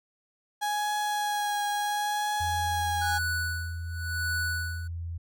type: tone with vibrato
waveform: 35% pulse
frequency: 830.6 Hz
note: G#5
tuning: in tune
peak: -25 dBFS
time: 0.61-3.19 s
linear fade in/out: 20 ms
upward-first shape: triangle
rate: 0.72 Hz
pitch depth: 17 cents each way
type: tone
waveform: sine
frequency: 84.4 Hz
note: E2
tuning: 41 cents sharp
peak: -32 dBFS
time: 2.4-5.18 s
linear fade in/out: 10 ms
type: tone with tremolo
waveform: square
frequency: 1480 Hz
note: F#6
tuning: in tune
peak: -28 dBFS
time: 3.01-4.88 s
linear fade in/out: 10 ms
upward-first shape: sine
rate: 0.92 Hz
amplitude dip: 90%
effects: none